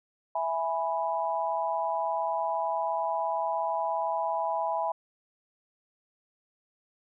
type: chord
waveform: sine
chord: E major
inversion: none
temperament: equal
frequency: 659.3 / 830.6 / 987.8 Hz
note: E5 / G#5 / B5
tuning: 0 / 0 / 0 cents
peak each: -31 dBFS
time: 0.35-4.92 s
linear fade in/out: 5 ms
effects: none